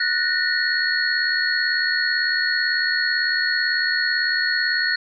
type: tone cluster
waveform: sine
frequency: 1474 / 1799 / 1877 / 4329 Hz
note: F#6 / A6 / A#6 / C#8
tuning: -7 / +38 / +11 / -42 cents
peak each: -24 dBFS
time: 0-4.96 s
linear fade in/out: 5 ms
effects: none